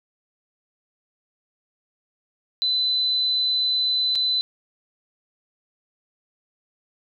sine tone with dropouts, 4016 Hz, B7, 28 cents sharp, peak -19 dBFS, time 2.62-4.41 s, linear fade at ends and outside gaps 0 ms, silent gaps 4.152-4.156 s, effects none

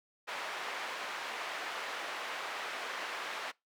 white band-pass noise, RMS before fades -40 dBFS, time 0.27-3.52 s, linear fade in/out 20 ms, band 550 to 2100 Hz, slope 12 dB/octave, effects noise-tail reverb RT60 0.2 s tail -23 dB re dry

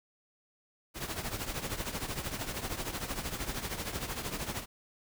pink noise with tremolo, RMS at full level -34 dBFS, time 0.94-4.66 s, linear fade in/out 50 ms, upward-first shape triangle, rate 13 Hz, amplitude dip 75%, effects none

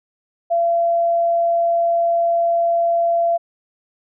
sine tone, 680 Hz, F5, 46 cents flat, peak -14 dBFS, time 0.5-3.38 s, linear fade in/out 20 ms, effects none

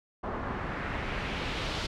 pink noise with low-pass filter sweep, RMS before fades -34 dBFS, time 0.23-1.87 s, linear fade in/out 10 ms, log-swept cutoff 1100 to 4400 Hz, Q 1.5, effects none

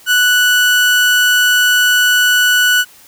30% pulse tone, 1480 Hz, F#6, in tune, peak -6 dBFS, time 0.06-2.85 s, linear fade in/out 50 ms, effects white hiss -43 dBFS RMS until 3.07 s

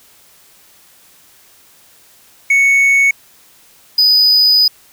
triangle tone pair in turn, 2217 / 4977 Hz, C#7 / D#8, 0 / 0 cents, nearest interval octave + major second, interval 1400 cents, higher second, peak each -6 dBFS, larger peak neither, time 2.5-3.11 / 3.98-4.68 s, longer second, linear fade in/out 5 ms, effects white hiss -47 dBFS RMS until 4.92 s

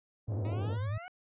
white band-pass noise, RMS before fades -42 dBFS, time 0.27-0.78 s, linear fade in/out 50 ms, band 150 to 560 Hz, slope 24 dB/octave
sine tone with vibrato, 103.83 Hz, G#2, in tune, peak -31 dBFS, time 0.28-0.98 s, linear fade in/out 5 ms, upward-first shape sine, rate 11 Hz, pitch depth 130 cents each way
20% pulse exponential sweep, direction up, 311.1 to 750 Hz, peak -38 dBFS, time 0.45-1.08 s, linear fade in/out 0 ms
effects resampled to 8000 Hz

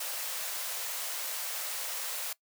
white high-pass noise, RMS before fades -36 dBFS, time 0-2.33 s, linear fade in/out 5 ms, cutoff 460 Hz, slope 96 dB/octave, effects noise-tail reverb RT60 0.1 s tail -21 dB re dry

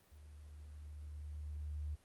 sine tone with level ramp, 74.7 Hz, D2, 30 cents sharp, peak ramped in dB -54 to -38 dBFS, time 0.11-1.96 s, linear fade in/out 20 ms, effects pink hiss -69 dBFS RMS until 2.04 s + Opus 32 kbps

